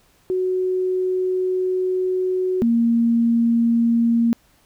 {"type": "tone pair in turn", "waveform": "sine", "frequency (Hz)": [370, 232.6], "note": ["F#4", "A#3"], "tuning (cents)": [0, -4], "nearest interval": "minor sixth", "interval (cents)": 804, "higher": "first", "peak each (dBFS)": [-18, -14], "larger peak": "second", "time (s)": [[0.3, 2.62], [2.62, 4.33]], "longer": "first", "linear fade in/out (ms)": 0, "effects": ["pink hiss -58 dBFS RMS until 4.65 s"]}